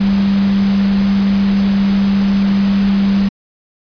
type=tone in noise; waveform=sine; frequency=197.5 Hz; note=G3; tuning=13 cents sharp; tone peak=-10 dBFS; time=0-3.29 s; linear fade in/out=10 ms; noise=pink; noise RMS=-26 dBFS; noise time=0-3.29 s; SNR=+13 dB; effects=resampled to 11025 Hz

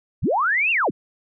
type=linear two-way sweep; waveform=sine; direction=up then down; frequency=36.12 to 2807 to 70.3 Hz; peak=-17 dBFS; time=0.22-0.91 s; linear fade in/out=20 ms; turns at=0.71 s; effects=none

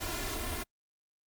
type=noise with comb filter; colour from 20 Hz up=pink; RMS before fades=-36 dBFS; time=0-0.64 s; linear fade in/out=20 ms; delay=2.9 ms; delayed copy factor=+0.75; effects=noise-tail reverb RT60 0.1 s tail -25 dB re dry + Opus 48 kbps

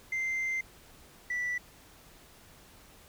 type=tone pair in turn; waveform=sine; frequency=2084 / 1965.7 Hz; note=C7 / B6; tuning=-7 / -9 cents; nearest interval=minor second; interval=102 cents; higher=first; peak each=-27 / -28 dBFS; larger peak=first; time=0.12-0.61 / 1.3-1.58 s; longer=first; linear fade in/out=5 ms; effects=tanh soft clip ceiling -28 dBFS + pink hiss -56 dBFS RMS until 3.08 s

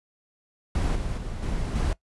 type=noise with level steps; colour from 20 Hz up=brown; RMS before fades=-24 / -29 / -33 / -28 / -24 dBFS; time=0.75-1.93 s; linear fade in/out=2 ms; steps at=0.95 / 1.17 / 1.42 / 1.75 s; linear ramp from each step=10 ms; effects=noise-tail reverb RT60 0.1 s tail -19 dB re dry + resampled to 24000 Hz

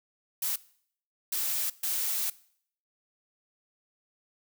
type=noise bursts at uneven times; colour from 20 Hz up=blue; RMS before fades=-30 dBFS; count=3; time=0.42-0.56 / 1.32-1.7 / 1.83-2.3 s; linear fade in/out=5 ms; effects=noise-tail reverb RT60 0.6 s tail -20 dB re dry

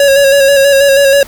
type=tone with vibrato; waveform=square; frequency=554.4 Hz; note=C#5; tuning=in tune; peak=-5 dBFS; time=0-1.23 s; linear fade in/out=2 ms; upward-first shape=square; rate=6.2 Hz; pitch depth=29 cents each way; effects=pink hiss -33 dBFS RMS until 1.27 s

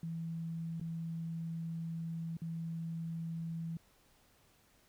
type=tone with dropouts; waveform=sine; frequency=164.81 Hz; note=E3; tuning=in tune; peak=-37 dBFS; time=0.03-3.77 s; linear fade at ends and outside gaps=2 ms; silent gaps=0.799-0.812 / 2.369-2.418 s; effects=pink hiss -68 dBFS RMS until 4.88 s

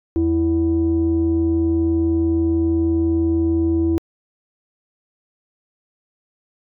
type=tone pair together; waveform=sine; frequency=82.38 / 329.5 Hz; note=E2 / E4; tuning=-1 / -1 cents; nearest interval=2 octaves; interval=2400 cents; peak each=-20 / -15 dBFS; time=0.16-3.98 s; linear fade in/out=0 ms; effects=tanh soft clip ceiling -10 dBFS

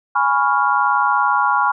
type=chord; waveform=sine; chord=C# dominant seventh; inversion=second; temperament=equal; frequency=830.6 / 987.8 / 1108.7 / 1396.9 Hz; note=G#5 / B5 / C#6 / E#6; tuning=0 / 0 / 0 / 0 cents; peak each=-19 dBFS; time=0.15-1.72 s; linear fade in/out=10 ms; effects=none

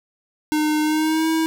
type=tone with pitch glide; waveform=square; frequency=305 to 321.5 Hz; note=D#4 to E4; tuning=-34 to -43 cents; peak=-18 dBFS; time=0.52-1.46 s; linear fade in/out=0 ms; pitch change=+91 cents; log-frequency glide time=0.82-1.28 s; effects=none

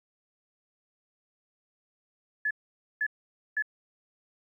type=tone bursts; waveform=sine; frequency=1714 Hz; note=A6; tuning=46 cents flat; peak=-25 dBFS; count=3; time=2.45-3.624 s; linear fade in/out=5 ms; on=58 ms; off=500 ms; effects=11-bit

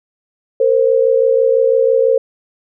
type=tone pair together; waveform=sine; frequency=459.7 / 525.7 Hz; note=A#4 / C5; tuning=-24 / +8 cents; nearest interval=major second; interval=232 cents; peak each=-12 dBFS; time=0.6-2.18 s; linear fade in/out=5 ms; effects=none

